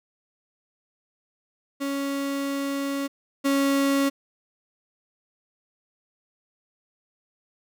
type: tone pair in turn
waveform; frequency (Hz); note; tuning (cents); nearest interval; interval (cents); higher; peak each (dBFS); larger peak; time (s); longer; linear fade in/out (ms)
35% pulse; 278 / 276.7; C#4 / C#4; +5 / -3; unison; 8; first; -24 / -18; second; 1.8-3.08 / 3.44-4.1; first; 20
effects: none